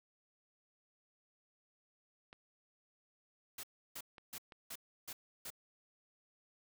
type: clicks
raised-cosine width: 0.3 ms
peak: -37 dBFS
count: 4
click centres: 2.329 / 4.004 / 4.182 / 4.522 s
type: noise bursts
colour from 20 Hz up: white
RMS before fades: -46 dBFS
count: 6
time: 3.58-5.504 s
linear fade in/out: 5 ms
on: 54 ms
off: 320 ms
effects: none